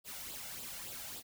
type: noise with flanger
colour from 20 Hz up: white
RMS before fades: -45 dBFS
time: 0.04-1.23 s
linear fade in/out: 50 ms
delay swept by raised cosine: 0.24 to 1.44 ms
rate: 3.5 Hz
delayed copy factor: +0.6
effects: none